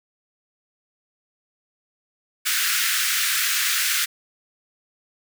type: high-pass noise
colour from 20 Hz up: pink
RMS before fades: -22 dBFS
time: 2.45-4.06 s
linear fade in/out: 20 ms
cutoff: 1400 Hz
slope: 48 dB/octave
effects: none